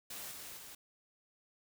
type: noise with level steps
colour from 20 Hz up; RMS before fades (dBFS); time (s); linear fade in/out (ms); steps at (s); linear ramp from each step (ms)
white; -45 / -48 / -51; 0.1-0.75; 5; 0.31 / 0.57; 5
effects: none